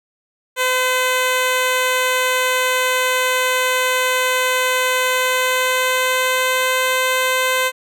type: tone with pitch glide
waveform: 10% pulse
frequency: 510 to 514.7 Hz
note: C5 to C5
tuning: -44 to -29 cents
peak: -7 dBFS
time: 0.56-7.72 s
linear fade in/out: 50 ms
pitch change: +15 cents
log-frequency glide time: 4.99-6.92 s
effects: none